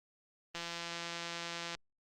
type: click train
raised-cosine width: 0.2 ms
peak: -23 dBFS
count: 205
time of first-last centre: 0.55-1.75 s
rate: 170 Hz
effects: Opus 32 kbps